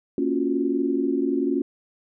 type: chord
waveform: sine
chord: Gb major seventh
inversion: first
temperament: equal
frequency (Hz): 233.1 / 277.2 / 349.2 / 370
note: Bb3 / Db4 / F4 / Gb4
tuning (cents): 0 / 0 / 0 / 0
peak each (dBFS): -29 / -23 / -26 / -29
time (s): 0.18-1.62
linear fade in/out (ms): 2
effects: none